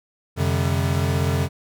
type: tone cluster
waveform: square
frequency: 89.9 / 134 / 150.2 / 194 Hz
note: F#2 / C3 / D3 / G3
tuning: -49 / +42 / +39 / -18 cents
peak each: -23 / -24 / -28 / -31 dBFS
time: 0.36-1.49 s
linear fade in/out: 50 ms
effects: none